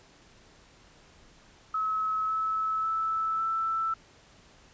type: tone with pitch steps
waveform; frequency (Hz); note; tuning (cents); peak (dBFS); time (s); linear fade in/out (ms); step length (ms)
sine; 1289 / 1301 / 1313 / 1325.2; E6 / E6 / E6 / E6; -39 / -23 / -7 / +9; -26; 1.74-3.94; 5; 550
effects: pink hiss -57 dBFS RMS until 4.73 s + resampled to 16000 Hz